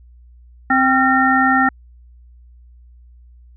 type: harmonic tone with a mistuned harmonic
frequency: 261.6 Hz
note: C4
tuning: in tune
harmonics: 1 / 3 / 5 / 7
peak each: -17 / -17 / -17 / -17 dBFS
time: 0.7-1.69 s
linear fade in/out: 5 ms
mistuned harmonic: 5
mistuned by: +78 cents
effects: added 60 Hz sine -42 dBFS peak until 3.56 s